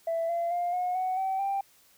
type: tone with pitch steps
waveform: sine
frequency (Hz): 663 / 682.4 / 702.4 / 723 / 744.2 / 766 / 788.4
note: E5 / F5 / F5 / F#5 / F#5 / G5 / G5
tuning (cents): +10 / -40 / +10 / -40 / +10 / -40 / +10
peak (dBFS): -25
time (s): 0.07-1.61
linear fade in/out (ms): 5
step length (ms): 220
effects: tanh soft clip ceiling -23 dBFS + white hiss -61 dBFS RMS until 1.97 s